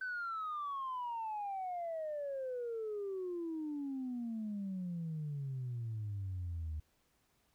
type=exponential sweep; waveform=sine; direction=down; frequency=1536 to 75.5 Hz; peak=-36 dBFS; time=0.01-6.8 s; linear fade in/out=5 ms; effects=tanh soft clip ceiling -34 dBFS + pink hiss -75 dBFS RMS until 7.54 s